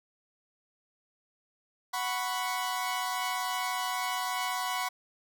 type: chord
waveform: sawtooth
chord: F# suspended fourth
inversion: none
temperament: equal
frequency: 740 / 987.8 / 1108.7 Hz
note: F#5 / B5 / C#6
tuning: 0 / 0 / 0 cents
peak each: -31 / -30 / -32 dBFS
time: 1.93-4.89 s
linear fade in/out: 10 ms
effects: none